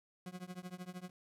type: tone with tremolo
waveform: 40% pulse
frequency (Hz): 181.2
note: F#3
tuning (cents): -36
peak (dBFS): -40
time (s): 0.26-1.1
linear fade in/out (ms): 2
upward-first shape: triangle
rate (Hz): 13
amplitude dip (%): 100
effects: resampled to 32000 Hz + 12-bit